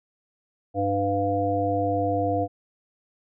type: harmonic tone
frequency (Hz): 99.6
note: G2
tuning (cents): +28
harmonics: 1 / 3 / 5 / 7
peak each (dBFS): -29 / -28 / -27 / -25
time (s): 0.74-2.48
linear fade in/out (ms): 50
effects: none